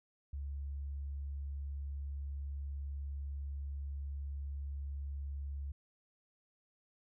sine tone, 70.2 Hz, C#2, 22 cents sharp, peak -38 dBFS, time 0.33-5.72 s, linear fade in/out 5 ms, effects none

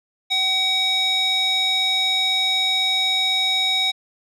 square tone with band-pass filter, 758 Hz, F#5, 42 cents sharp, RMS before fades -20 dBFS, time 0.3-3.92 s, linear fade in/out 20 ms, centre 3500 Hz, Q 5.1, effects none

